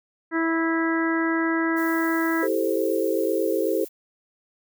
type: harmonic tone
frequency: 327.7 Hz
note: E4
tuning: 10 cents flat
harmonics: 1 / 2 / 3 / 4 / 5 / 6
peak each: -22 / -34 / -32 / -31 / -29 / -31 dBFS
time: 0.31-2.48 s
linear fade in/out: 50 ms
type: noise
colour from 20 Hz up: violet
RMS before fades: -40 dBFS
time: 1.76-3.89 s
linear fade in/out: 20 ms
type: chord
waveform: sine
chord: A minor seventh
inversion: second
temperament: equal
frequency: 329.6 / 392 / 440 / 523.3 Hz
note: E4 / G4 / A4 / C5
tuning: 0 / 0 / 0 / 0 cents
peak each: -26 dBFS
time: 2.42-3.85 s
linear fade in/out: 10 ms
effects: none